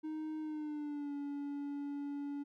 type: tone with pitch glide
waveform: triangle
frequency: 311.1 to 285.3 Hz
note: D#4 to C#4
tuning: 0 to +50 cents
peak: -36 dBFS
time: 0.03-2.44 s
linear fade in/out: 20 ms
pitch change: -150 cents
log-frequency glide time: 0.4-1.13 s
effects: none